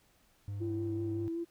triangle tone with pitch glide, 100.9 to 101.66 Hz, G#2 to G#2, -49 to -37 cents, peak -34 dBFS, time 0.48-1.28 s, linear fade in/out 0 ms, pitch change +12 cents, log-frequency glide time 0.99-1.12 s
sine tone with vibrato, 334.9 Hz, E4, 27 cents sharp, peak -33 dBFS, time 0.6-1.45 s, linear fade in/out 20 ms, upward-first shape sine, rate 5.3 Hz, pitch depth 24 cents each way
effects tanh soft clip ceiling -25 dBFS + pink hiss -68 dBFS RMS until 1.5 s

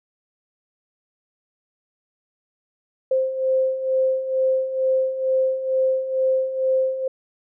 sine beating tone pair, 522 / 524.2 Hz, C5 / C5, -4 / +3 cents, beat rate 2.2 Hz, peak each -25 / -19 dBFS, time 3.11-7.08 s, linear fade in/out 5 ms, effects none

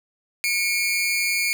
sawtooth tone pair together, 2202 / 2391 Hz, C#7 / D7, -12 / +30 cents, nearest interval minor second, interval 142 cents, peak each -20 dBFS, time 0.44-1.53 s, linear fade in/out 0 ms, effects none

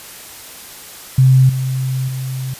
sine tone with level steps, 130.81 Hz, C3, in tune, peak -6 / -16 / -20 dBFS, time 1.18-2.54 s, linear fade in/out 5 ms, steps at 1.49 / 2.08 s, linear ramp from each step 5 ms, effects white hiss -35 dBFS RMS until 2.59 s + resampled to 32000 Hz

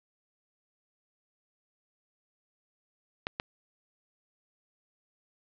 clicks, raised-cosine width 0.3 ms, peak -15 dBFS, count 2, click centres 3.269 / 3.399 s, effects resampled to 11025 Hz + 7-bit

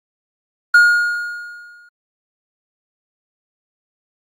triangle tone with exponential decay, 1430 Hz, F6, 41 cents sharp, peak -3 dBFS, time 0.74-1.89 s, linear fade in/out 5 ms, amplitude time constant 250 ms, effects Opus 24 kbps

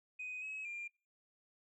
sine tone with pitch steps, 2501 / 2562 / 2400 Hz, D#7 / E7 / D7, +8 / -50 / +37 cents, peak -40 dBFS, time 0.19-0.88 s, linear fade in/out 10 ms, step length 230 ms, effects noise-tail reverb RT60 0.4 s tail -25 dB re dry + tanh soft clip ceiling -38 dBFS

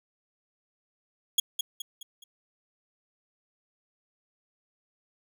sawtooth tone with echo, 3322 Hz, G#7, in tune, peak -16 dBFS, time 1.38-1.4 s, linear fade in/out 5 ms, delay 210 ms, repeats 4, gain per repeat -7 dB, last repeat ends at 2.24 s, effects none

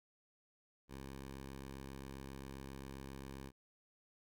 10% pulse tone, 67.5 Hz, C#2, 45 cents flat, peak -39 dBFS, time 0.88-3.52 s, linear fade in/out 50 ms, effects none

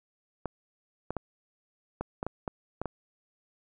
clicks, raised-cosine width 1 ms, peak -18 dBFS, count 9, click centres 0.457 / 1.106 / 1.167 / 2.01 / 2.229 / 2.266 / 2.478 / 2.816 / 2.857 s, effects none

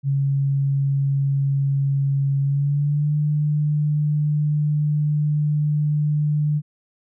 sine tone with pitch glide, 138.59 to 149.4 Hz, C#3 to D3, 0 to +30 cents, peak -17 dBFS, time 0.03-6.62 s, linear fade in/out 50 ms, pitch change +130 cents, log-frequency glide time 2.41-3.13 s, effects none

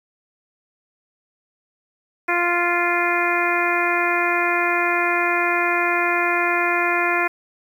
harmonic tone, 348.4 Hz, F4, 4 cents flat, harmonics 1 / 2 / 3 / 4 / 5 / 6 / 7, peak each -25 / -25 / -25 / -25 / -25 / -25 / -25 dBFS, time 2.28-7.28 s, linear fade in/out 10 ms, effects 8-bit

